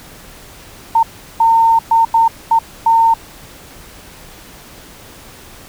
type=tone bursts at uneven times; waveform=sine; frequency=910 Hz; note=A#5; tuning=42 cents flat; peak=-7 dBFS; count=6; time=0.95-1.03 / 1.4-1.79 / 1.91-2.05 / 2.14-2.28 / 2.51-2.59 / 2.86-3.14 s; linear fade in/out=5 ms; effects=pink hiss -38 dBFS RMS until 5.68 s